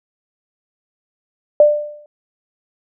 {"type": "tone with exponential decay", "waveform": "sine", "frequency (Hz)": 594, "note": "D5", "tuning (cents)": 20, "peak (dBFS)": -3, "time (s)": [1.6, 2.06], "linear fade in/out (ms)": 2, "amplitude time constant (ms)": 99, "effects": []}